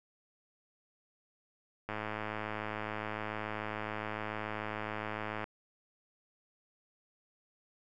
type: click train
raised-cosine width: 0.5 ms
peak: -22 dBFS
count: 381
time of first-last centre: 1.89-5.441 s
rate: 107 Hz
effects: none